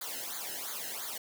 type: noise with flanger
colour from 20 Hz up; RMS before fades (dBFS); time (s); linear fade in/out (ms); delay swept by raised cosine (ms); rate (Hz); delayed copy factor
white; -39; 0.01-1.18; 5; 0.36 to 0.88; 2.9; -0.9
effects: none